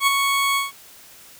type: tone with ADSR envelope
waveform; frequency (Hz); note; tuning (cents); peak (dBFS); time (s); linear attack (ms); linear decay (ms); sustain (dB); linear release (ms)
20% pulse; 1108.7; C#6; 0; -8; 0-0.72; 70; 18; -5; 160
effects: white hiss -46 dBFS RMS until 1.39 s